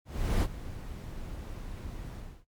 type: noise with ADSR envelope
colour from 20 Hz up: brown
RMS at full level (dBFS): -24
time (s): 0.05-2.45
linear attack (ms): 370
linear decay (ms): 50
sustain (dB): -16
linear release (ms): 290
effects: noise-tail reverb RT60 0.1 s tail -21 dB re dry + MP3 96 kbps